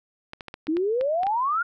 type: clicks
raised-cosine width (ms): 0.3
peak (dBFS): -20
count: 9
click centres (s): 0.334 / 0.408 / 0.483 / 0.541 / 0.67 / 0.769 / 1.011 / 1.233 / 1.268
type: exponential sweep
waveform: sine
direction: up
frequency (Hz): 300 to 1448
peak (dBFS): -21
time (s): 0.68-1.63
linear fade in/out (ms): 10
effects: none